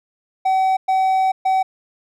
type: tone bursts at uneven times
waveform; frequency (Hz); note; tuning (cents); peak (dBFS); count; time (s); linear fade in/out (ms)
triangle; 760; F#5; +46; -12; 3; 0.45-0.77 / 0.88-1.32 / 1.45-1.63; 10
effects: none